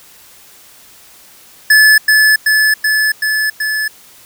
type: tone with echo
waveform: square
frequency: 1728 Hz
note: A6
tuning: 32 cents flat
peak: -5 dBFS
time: 1.7-1.98 s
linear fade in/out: 5 ms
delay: 380 ms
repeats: 5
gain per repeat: -2 dB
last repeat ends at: 3.88 s
effects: white hiss -42 dBFS RMS until 4.25 s